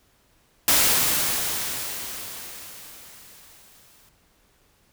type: noise with exponential decay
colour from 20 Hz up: white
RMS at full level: -17 dBFS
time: 0.68-4.09 s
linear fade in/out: 1 ms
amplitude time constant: 740 ms
effects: pink hiss -62 dBFS RMS until 4.92 s